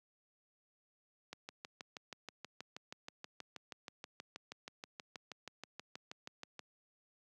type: click train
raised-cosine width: 0.2 ms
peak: -28 dBFS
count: 34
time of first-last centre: 1.33-6.593 s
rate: 6.27 Hz
effects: high-pass 150 Hz 12 dB/octave